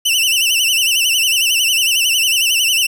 sawtooth tone with vibrato, 2839 Hz, F7, 28 cents sharp, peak -9 dBFS, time 0.05-2.87 s, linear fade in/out 10 ms, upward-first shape sine, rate 11 Hz, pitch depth 130 cents each way, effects none

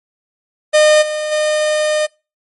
45% pulse tone with level steps, 610 Hz, D#5, 34 cents flat, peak -7 / -18 / -13 dBFS, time 0.73-2.07 s, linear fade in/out 20 ms, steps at 1.01 / 1.31 s, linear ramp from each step 20 ms, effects noise-tail reverb RT60 0.3 s tail -25 dB re dry + MP3 48 kbps

